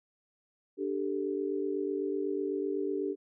sine chord, D suspended fourth, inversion none, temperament equal, 293.7 / 392 / 440 Hz, D4 / G4 / A4, 0 / 0 / 0 cents, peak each -35 / -32 / -37 dBFS, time 0.77-3.16 s, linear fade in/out 50 ms, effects none

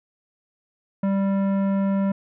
triangle tone with tanh clipping, 196 Hz, G3, in tune, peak -21 dBFS, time 1.03-2.12 s, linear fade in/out 5 ms, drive 18 dB, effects none

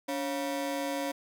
30% pulse ring-modulated tone, 417 Hz, G#4, 7 cents sharp, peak -25 dBFS, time 0.08-1.12 s, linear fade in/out 10 ms, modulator 131 Hz, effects none

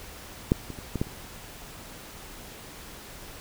clicks, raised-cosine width 3 ms, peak -6 / -23 / -29 / -16 / -12 / -29 dBFS, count 6, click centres 0.519 / 0.703 / 0.788 / 0.957 / 1.015 / 1.07 s, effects pink hiss -44 dBFS RMS until 3.4 s

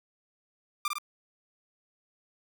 sawtooth tone with echo, 1191 Hz, D6, 24 cents sharp, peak -23 dBFS, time 0.85-0.88 s, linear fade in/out 2 ms, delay 52 ms, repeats 2, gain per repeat -3 dB, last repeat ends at 0.984 s, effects none

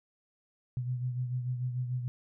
sine beating tone pair, 124.5 / 131.3 Hz, B2 / C3, +14 / +6 cents, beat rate 6.8 Hz, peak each -31 / -40 dBFS, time 0.77-2.08 s, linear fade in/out 0 ms, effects none

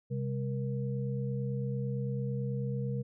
sine tone cluster, 131.3 / 200.3 / 473.1 Hz, C3 / G3 / A#4, +6 / +38 / +26 cents, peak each -32 / -38 / -40 dBFS, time 0.1-3.03 s, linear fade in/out 20 ms, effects none

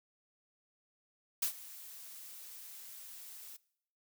blue noise with ADSR envelope, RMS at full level -31 dBFS, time 1.42-3.57 s, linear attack 7 ms, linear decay 94 ms, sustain -19 dB, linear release 11 ms, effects noise-tail reverb RT60 0.7 s tail -22 dB re dry

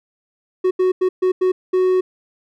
triangle tone bursts at uneven times, 370 Hz, F#4, in tune, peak -11 dBFS, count 6, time 0.64-0.71 / 0.79-0.92 / 1.01-1.09 / 1.22-1.32 / 1.41-1.52 / 1.73-2.01 s, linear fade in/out 10 ms, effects none

